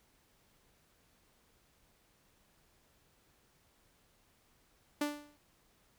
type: tone with exponential decay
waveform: sawtooth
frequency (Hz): 293.7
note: D4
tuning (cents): 0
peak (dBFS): -25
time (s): 5.01-5.37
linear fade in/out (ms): 5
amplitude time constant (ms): 77
effects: pink hiss -70 dBFS RMS until 5.98 s